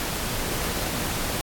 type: noise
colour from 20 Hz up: pink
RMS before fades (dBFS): -28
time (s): 0-1.41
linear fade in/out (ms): 0
effects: AAC 64 kbps